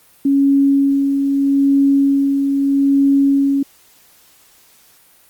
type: tone with tremolo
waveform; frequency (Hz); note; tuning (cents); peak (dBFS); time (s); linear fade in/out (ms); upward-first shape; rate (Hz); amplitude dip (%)
sine; 277.2; C#4; 0; -9; 0.25-3.63; 5; sine; 0.79; 40
effects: white hiss -50 dBFS RMS until 5.29 s + Opus 32 kbps